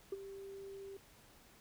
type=tone with ADSR envelope; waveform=sine; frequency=392 Hz; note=G4; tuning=in tune; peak=-33 dBFS; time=0.12-0.97 s; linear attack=6 ms; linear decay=27 ms; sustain=-13 dB; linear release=4 ms; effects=tanh soft clip ceiling -34 dBFS + pink hiss -63 dBFS RMS until 1.6 s